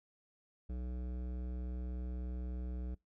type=tone with hard clipping; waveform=triangle; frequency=61.74 Hz; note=B1; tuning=in tune; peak=-40 dBFS; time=0.69-2.95 s; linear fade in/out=10 ms; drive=18 dB; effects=noise-tail reverb RT60 0.2 s tail -25 dB re dry